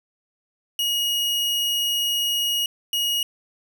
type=tone bursts at uneven times; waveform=40% pulse; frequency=2885 Hz; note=F#7; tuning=44 cents flat; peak=-20 dBFS; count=2; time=0.79-2.66 / 2.93-3.23 s; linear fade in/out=2 ms; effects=none